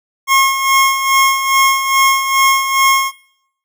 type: tone with tremolo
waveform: 25% pulse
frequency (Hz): 1081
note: C#6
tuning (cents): -44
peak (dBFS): -4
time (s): 0.27-3.12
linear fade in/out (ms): 50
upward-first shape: sine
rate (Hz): 2.4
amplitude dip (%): 60
effects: noise-tail reverb RT60 0.7 s tail -20 dB re dry